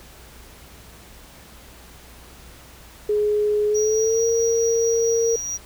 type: tone with pitch glide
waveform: sine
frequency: 418.9 to 459.5 Hz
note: G#4 to A#4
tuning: +15 to -25 cents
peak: -17 dBFS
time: 3.09-5.36 s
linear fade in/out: 5 ms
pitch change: +160 cents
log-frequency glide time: 3.68-4.25 s
type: tone with tremolo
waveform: triangle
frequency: 5760 Hz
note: F#8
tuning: 47 cents flat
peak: -23 dBFS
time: 3.74-5.58 s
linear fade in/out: 20 ms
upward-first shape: triangle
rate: 4.6 Hz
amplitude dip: 30%
effects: added 60 Hz sine -48 dBFS peak until 5.65 s + pink hiss -46 dBFS RMS until 5.65 s